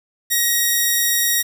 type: tone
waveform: 5% pulse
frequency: 1888 Hz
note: A#6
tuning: 22 cents sharp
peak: -5 dBFS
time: 0.3-1.43 s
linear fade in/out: 20 ms
effects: 7-bit